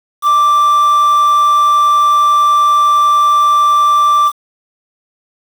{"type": "tone with quantisation", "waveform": "triangle", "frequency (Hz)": 1174.7, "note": "D6", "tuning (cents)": 0, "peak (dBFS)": -5, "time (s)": [0.22, 4.32], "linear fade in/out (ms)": 50, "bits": 5, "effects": []}